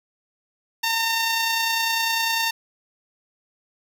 10% pulse tone with amplitude modulation, 910 Hz, A#5, 42 cents flat, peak -11 dBFS, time 0.83-2.51 s, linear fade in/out 10 ms, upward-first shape sine, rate 30 Hz, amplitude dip 25%, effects none

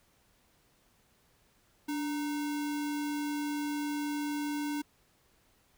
sine tone with sample-and-hold, 292.2 Hz, D4, 9 cents flat, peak -31 dBFS, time 1.88-4.82 s, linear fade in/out 10 ms, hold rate 1225 Hz, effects pink hiss -68 dBFS RMS until 5.77 s

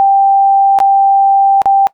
sine tone with dropouts, 787 Hz, G5, 7 cents sharp, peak -5 dBFS, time 0-1.87 s, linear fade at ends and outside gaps 0 ms, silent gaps 0.788-0.802 / 1.618-1.657 s, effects noise-tail reverb RT60 0.1 s tail -20 dB re dry

